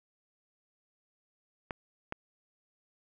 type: clicks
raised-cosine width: 0.5 ms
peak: -20 dBFS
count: 2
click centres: 1.708 / 2.124 s
effects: none